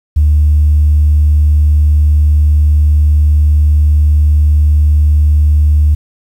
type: tone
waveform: sine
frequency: 75 Hz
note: D2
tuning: 37 cents sharp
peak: -4 dBFS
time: 0.16-5.95 s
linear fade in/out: 10 ms
effects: tanh soft clip ceiling -1 dBFS + 7-bit